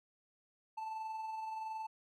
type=tone with amplitude modulation; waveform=triangle; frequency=880 Hz; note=A5; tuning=in tune; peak=-36 dBFS; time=0.77-1.87 s; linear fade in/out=10 ms; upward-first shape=sine; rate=21.4 Hz; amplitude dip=35%; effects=none